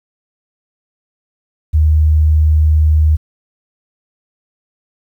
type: tone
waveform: sine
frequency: 77.2 Hz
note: D#2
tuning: 13 cents flat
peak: -7 dBFS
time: 1.73-3.17 s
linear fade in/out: 20 ms
effects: 8-bit